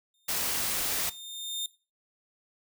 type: tone with exponential growth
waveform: sawtooth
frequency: 3634 Hz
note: A#7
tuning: 45 cents flat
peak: -26 dBFS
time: 0.14-1.66 s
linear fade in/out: 2 ms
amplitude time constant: 330 ms
type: noise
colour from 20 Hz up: white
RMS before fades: -30 dBFS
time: 0.28-1.1 s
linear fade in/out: 10 ms
effects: noise-tail reverb RT60 0.3 s tail -17 dB re dry